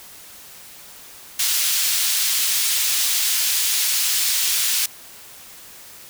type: high-pass noise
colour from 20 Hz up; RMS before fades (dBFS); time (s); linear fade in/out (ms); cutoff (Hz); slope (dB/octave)
pink; -20; 1.39-4.86; 5; 3500; 12
effects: white hiss -42 dBFS RMS until 6.09 s